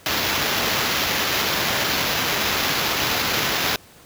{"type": "noise with sample-and-hold", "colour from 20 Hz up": "white", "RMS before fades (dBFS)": -22, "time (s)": [0.06, 3.76], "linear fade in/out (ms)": 2, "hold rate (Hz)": 8820, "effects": ["pink hiss -48 dBFS RMS until 4.05 s", "high-pass 60 Hz 12 dB/octave"]}